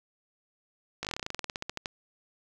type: slowing click train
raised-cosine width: 0.2 ms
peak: -16 dBFS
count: 20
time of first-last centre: 1.03-1.858 s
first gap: 18 ms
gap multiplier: 1.09
effects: none